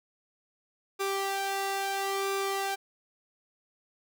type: tone with flanger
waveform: sawtooth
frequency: 392 Hz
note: G4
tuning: in tune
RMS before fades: -31 dBFS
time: 0.99-2.76 s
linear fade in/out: 20 ms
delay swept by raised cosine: 0.82 to 1.46 ms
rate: 0.75 Hz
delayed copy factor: +0.65
effects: none